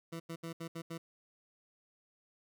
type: tone bursts at uneven times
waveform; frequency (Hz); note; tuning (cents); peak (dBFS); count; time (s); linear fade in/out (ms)
20% pulse; 165.6; E3; +8; -35; 6; 0.12-0.2 / 0.29-0.36 / 0.43-0.53 / 0.6-0.68 / 0.75-0.82 / 0.9-0.98; 10
effects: none